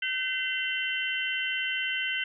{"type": "harmonic tone with a mistuned harmonic", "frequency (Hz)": 512, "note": "C5", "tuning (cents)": -38, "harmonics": [3, 4, 5, 6], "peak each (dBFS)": [-33, -33, -33, -33], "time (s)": [0.02, 2.24], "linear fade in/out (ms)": 5, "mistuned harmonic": 5, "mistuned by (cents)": 110, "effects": []}